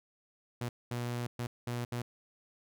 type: tone bursts at uneven times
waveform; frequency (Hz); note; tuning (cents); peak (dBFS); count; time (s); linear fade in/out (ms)
sawtooth; 120.6; B2; -41; -30; 5; 0.61-0.69 / 0.91-1.27 / 1.39-1.47 / 1.67-1.85 / 1.92-2.02; 5
effects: none

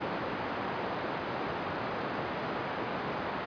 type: band-pass noise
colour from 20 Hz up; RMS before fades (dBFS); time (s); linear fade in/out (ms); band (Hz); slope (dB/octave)
white; -35; 0-3.46; 20; 120 to 1100; 12
effects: resampled to 11025 Hz

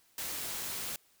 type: noise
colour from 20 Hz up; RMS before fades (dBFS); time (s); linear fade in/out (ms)
white; -38; 0.18-0.96; 2
effects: white hiss -67 dBFS RMS until 1.2 s

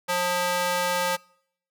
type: tone with high-pass filter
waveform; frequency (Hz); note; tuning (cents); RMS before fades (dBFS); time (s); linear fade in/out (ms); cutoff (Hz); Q
square; 178.3; F3; +36; -25; 0.08-1.17; 20; 700; 1
effects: noise-tail reverb RT60 0.7 s tail -26 dB re dry

